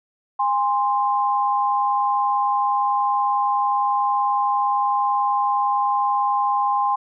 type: tone pair together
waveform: sine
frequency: 815.6 / 1046.5 Hz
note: G#5 / C6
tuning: -32 / 0 cents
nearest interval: major third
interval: 432 cents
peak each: -20 dBFS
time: 0.39-6.96 s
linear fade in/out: 10 ms
effects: none